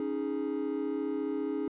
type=chord; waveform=triangle; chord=C# suspended second; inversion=none; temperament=just; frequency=277.2 / 311.8 / 415.8 Hz; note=C#4 / D#4 / G#4; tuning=0 / +4 / +2 cents; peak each=-32 dBFS; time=0-1.68 s; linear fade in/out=2 ms; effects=tanh soft clip ceiling -21 dBFS + resampled to 8000 Hz